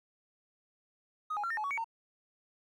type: tone with pitch steps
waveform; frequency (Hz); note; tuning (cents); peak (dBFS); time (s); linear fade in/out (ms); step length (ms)
triangle; 1251 / 828 / 1368 / 1822 / 854 / 1126 / 2248 / 911; D#6 / G#5 / F6 / A#6 / G#5 / C#6 / C#7 / A#5; +9 / -5 / -36 / -40 / +48 / +27 / +24 / -40; -29; 1.3-1.844; 10; 68
effects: tanh soft clip ceiling -29 dBFS